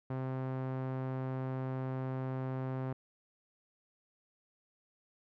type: tone with low-pass filter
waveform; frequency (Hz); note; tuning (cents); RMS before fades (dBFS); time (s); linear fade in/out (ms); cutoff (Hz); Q
sawtooth; 130.81; C3; 0; -37; 0.1-2.93; 5; 1200; 0.8
effects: none